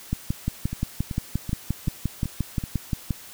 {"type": "two click trains", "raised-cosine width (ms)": 5, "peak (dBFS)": [-11, -17], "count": [18, 6], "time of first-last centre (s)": [[0.13, 3.107], [0.73, 2.638]], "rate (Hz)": [5.71, 2.62], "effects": ["white hiss -44 dBFS RMS until 3.33 s"]}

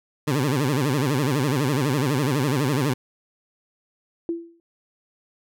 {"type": "tone with vibrato", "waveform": "20% pulse", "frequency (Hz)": 137.8, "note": "C#3", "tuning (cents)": -10, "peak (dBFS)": -15, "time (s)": [0.27, 2.94], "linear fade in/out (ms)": 10, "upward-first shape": "sine", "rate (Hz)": 12, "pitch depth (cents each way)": 190}
{"type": "tone with exponential decay", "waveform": "sine", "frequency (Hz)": 336.6, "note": "E4", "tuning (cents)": 36, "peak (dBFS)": -20, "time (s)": [4.29, 4.6], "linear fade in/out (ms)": 1, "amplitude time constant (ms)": 67}
{"effects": []}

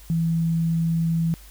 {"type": "tone", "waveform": "sine", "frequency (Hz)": 165, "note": "E3", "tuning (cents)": 2, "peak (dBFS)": -19, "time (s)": [0.1, 1.34], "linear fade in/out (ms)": 0, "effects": ["added 50 Hz sine -44 dBFS peak until 1.5 s", "white hiss -50 dBFS RMS until 1.5 s"]}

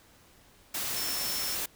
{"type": "tone in noise", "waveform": "sine", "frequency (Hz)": 5400, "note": "E8", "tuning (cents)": 41, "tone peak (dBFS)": -35, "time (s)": [0.96, 1.55], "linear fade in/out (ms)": 5, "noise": "white", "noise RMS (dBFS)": -33, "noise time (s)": [0.74, 1.66], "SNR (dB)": -5, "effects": ["pink hiss -59 dBFS RMS until 1.75 s"]}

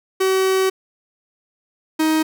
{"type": "tone pair in turn", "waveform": "45% pulse", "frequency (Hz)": [380, 314.6], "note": ["F#4", "D#4"], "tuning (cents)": [46, 19], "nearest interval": "minor third", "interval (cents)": 327, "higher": "first", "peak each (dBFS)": -15, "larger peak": "neither", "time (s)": [[0.2, 0.7], [1.99, 2.23]], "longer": "first", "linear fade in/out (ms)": 10, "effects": []}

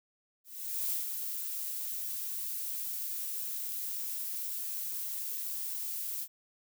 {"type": "noise with ADSR envelope", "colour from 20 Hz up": "violet", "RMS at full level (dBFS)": -32, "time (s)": [0.44, 6.28], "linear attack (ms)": 470, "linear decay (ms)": 140, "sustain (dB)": -5, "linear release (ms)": 56, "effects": []}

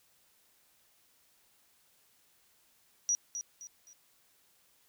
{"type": "tone with echo", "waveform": "sine", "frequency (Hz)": 5800, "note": "F#8", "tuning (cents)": -35, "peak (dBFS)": -26, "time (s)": [3.09, 3.15], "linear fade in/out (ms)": 0, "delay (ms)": 260, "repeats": 3, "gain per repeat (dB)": -9, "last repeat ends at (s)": 3.93, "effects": ["white hiss -68 dBFS RMS until 4.88 s"]}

